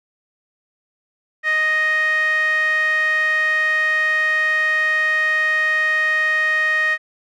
sawtooth tone with band-pass filter, 622.3 Hz, D#5, in tune, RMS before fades -18 dBFS, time 1.43-6.98 s, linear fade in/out 50 ms, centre 1900 Hz, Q 7.1, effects none

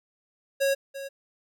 square tone with echo, 549 Hz, C#5, 17 cents flat, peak -22 dBFS, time 0.6-0.75 s, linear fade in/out 20 ms, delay 340 ms, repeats 1, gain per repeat -13 dB, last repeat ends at 1.09 s, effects none

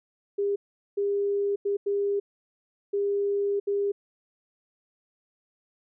sine tone bursts at uneven times, 402.9 Hz, G4, 48 cents sharp, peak -23 dBFS, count 6, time 0.38-0.56 / 0.97-1.56 / 1.65-1.77 / 1.86-2.2 / 2.93-3.6 / 3.67-3.92 s, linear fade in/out 10 ms, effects none

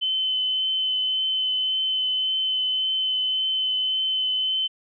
sine tone with vibrato, 3050 Hz, G7, 48 cents flat, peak -21 dBFS, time 0.01-4.68 s, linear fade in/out 20 ms, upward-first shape triangle, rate 1.8 Hz, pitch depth 11 cents each way, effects none

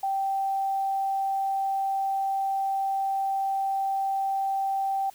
sine tone, 780 Hz, G5, 9 cents flat, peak -24 dBFS, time 0.03-5.1 s, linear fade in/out 5 ms, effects white hiss -54 dBFS RMS until 5.14 s

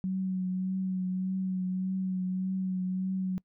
sine tone with vibrato, 186.6 Hz, F#3, 15 cents sharp, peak -28 dBFS, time 0.04-3.38 s, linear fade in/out 0 ms, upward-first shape triangle, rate 1.7 Hz, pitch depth 28 cents each way, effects noise-tail reverb RT60 0.1 s tail -24 dB re dry

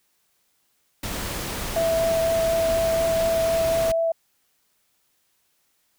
pink noise, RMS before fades -30 dBFS, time 1.03-3.92 s, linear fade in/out 5 ms
sine tone with vibrato, 659.3 Hz, E5, in tune, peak -19 dBFS, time 1.76-4.12 s, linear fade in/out 5 ms, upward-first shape triangle, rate 4.1 Hz, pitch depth 11 cents each way
effects white hiss -68 dBFS RMS until 5.98 s

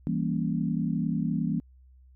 sine chord, E diminished seventh, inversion none, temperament equal, 164.81 / 196 / 233.1 / 277.2 Hz, E3 / G3 / Bb3 / Db4, 0 / 0 / 0 / 0 cents, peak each -29 / -31 / -30 / -34 dBFS, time 0.07-1.6 s, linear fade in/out 0 ms, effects added 64 Hz sine -52 dBFS peak until 2.15 s

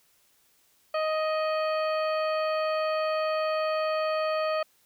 harmonic tone with a mistuned harmonic, 625 Hz, D#5, 8 cents sharp, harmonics 1 / 2 / 3 / 4 / 5 / 7, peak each -26 / -31 / -40 / -39 / -44 / -43 dBFS, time 0.94-4.63 s, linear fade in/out 5 ms, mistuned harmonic 7, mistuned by +30 cents, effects white hiss -65 dBFS RMS until 4.85 s

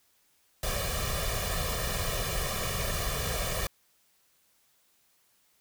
pink noise with comb filter, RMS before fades -31 dBFS, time 0.63-3.67 s, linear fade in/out 2 ms, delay 1.7 ms, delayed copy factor +0.85, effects white hiss -68 dBFS RMS until 5.6 s

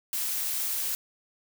blue noise, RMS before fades -30 dBFS, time 0.13-0.95 s, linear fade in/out 0 ms, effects none

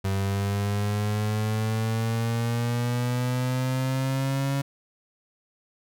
35% pulse exponential sweep, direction up, 96.5 to 139 Hz, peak -22 dBFS, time 0.04-4.62 s, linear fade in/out 10 ms, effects none

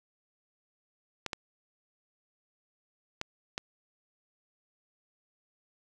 clicks, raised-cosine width 0.2 ms, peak -16 dBFS, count 4, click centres 1.263 / 1.332 / 3.214 / 3.579 s, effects none

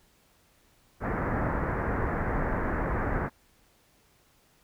pink low-pass noise, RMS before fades -29 dBFS, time 1-3.3 s, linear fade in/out 50 ms, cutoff 1900 Hz, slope 48 dB/octave, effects pink hiss -64 dBFS RMS until 4.63 s

